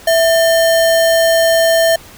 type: tone with sample-and-hold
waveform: sine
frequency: 659.3 Hz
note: E5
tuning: in tune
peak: -8 dBFS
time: 0.07-1.96 s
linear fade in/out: 5 ms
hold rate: 2450 Hz
effects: pink hiss -38 dBFS RMS until 2.17 s